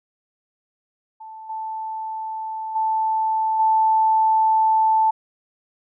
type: tone with level steps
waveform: sine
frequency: 880 Hz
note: A5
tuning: in tune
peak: -35 / -26 / -18 / -14 dBFS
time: 1.2-5.11 s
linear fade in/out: 10 ms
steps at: 1.49 / 2.75 / 3.59 s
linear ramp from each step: 10 ms
effects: none